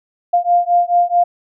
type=beating tone pair; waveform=sine; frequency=698.5 / 703.1 Hz; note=F5 / F5; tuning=0 / +11 cents; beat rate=4.6 Hz; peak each=-14 dBFS; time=0.33-1.24 s; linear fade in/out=10 ms; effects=none